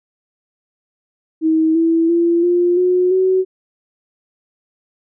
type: tone with pitch steps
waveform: sine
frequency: 318.8 / 329.3 / 340.1 / 351.3 / 362.8 / 374.8 Hz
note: D#4 / E4 / F4 / F4 / F#4 / F#4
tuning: +42 / -2 / -46 / +10 / -34 / +22 cents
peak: -11 dBFS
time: 1.41-3.45 s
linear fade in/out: 50 ms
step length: 340 ms
effects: none